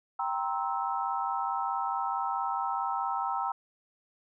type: chord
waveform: sine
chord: C dominant seventh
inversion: second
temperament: just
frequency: 784.9 / 941.9 / 1046.5 / 1308.1 Hz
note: G5 / Bb5 / C6 / E6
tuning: +2 / +18 / 0 / -14 cents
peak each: -33 / -33 / -37 / -34 dBFS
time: 0.19-3.52 s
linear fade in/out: 5 ms
effects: none